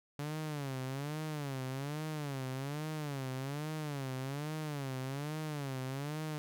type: tone with vibrato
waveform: sawtooth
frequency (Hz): 142.4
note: C#3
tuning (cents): +47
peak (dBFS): -33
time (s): 0.19-6.38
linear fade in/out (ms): 0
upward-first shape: sine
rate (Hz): 1.2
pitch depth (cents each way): 160
effects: none